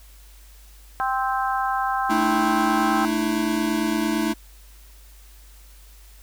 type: harmonic tone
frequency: 261.6 Hz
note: C4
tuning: in tune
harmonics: 3 / 4 / 5 / 6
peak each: -24 / -26 / -28 / -30 dBFS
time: 1-3.05 s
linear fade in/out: 0 ms
type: chord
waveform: square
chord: A suspended fourth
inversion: none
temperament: equal with one note detuned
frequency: 220 / 300.7 / 329.6 Hz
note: A3 / D4 / E4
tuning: 0 / +41 / 0 cents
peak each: -26 dBFS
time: 2.09-4.34 s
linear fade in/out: 20 ms
effects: added 50 Hz sine -45 dBFS peak until 6.22 s + white hiss -53 dBFS RMS until 6.22 s